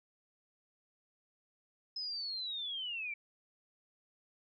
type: linear sweep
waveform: sine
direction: down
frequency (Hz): 5140 to 2292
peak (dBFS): -37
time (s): 1.96-3.14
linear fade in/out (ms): 5
effects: none

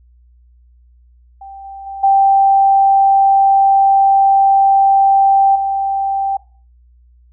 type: tone with level steps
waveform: sine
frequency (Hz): 784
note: G5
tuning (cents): 0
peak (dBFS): -30 / -28 / -24 / -7 / -14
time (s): 1.41-6.37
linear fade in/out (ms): 5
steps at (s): 1.64 / 1.86 / 2.03 / 5.55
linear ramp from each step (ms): 10
effects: noise-tail reverb RT60 0.4 s tail -20 dB re dry + added 60 Hz sine -45 dBFS peak until 7.32 s

